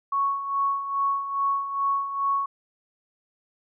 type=tone with tremolo; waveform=sine; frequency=1108.7 Hz; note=C#6; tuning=in tune; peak=-20 dBFS; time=0.12-2.46 s; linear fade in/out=5 ms; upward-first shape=sine; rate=2.4 Hz; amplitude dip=65%; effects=none